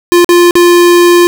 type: tone with dropouts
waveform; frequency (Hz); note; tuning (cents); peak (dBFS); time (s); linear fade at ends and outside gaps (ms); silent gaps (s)
square; 349.2; F4; 0; -3; 0.12-1.27; 0; 0.245-0.291 / 0.509-0.554
effects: none